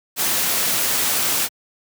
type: noise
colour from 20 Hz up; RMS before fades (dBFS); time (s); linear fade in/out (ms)
white; -20; 0.16-1.49; 50
effects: high-pass 100 Hz 12 dB/octave